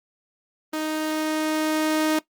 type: tone with level ramp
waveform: sawtooth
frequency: 311 Hz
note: D#4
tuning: 1 cent flat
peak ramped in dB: -21 to -15 dBFS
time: 0.73-2.19 s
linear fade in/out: 5 ms
effects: noise-tail reverb RT60 0.1 s tail -17 dB re dry + Opus 24 kbps